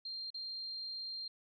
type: tone with dropouts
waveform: sine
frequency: 4186 Hz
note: C8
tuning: in tune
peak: -40 dBFS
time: 0.05-1.28 s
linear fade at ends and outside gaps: 5 ms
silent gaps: 0.304-0.343 s
effects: none